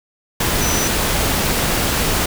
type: tone in noise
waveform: sine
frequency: 5950 Hz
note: F#8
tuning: 9 cents sharp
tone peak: -22 dBFS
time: 0.61-0.88 s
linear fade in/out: 5 ms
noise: pink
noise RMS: -18 dBFS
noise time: 0.4-2.26 s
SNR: -7 dB
effects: none